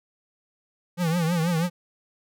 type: tone with vibrato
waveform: square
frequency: 168.5 Hz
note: E3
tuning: 38 cents sharp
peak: -22 dBFS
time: 0.97-1.7 s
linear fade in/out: 50 ms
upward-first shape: triangle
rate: 6.2 Hz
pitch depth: 130 cents each way
effects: none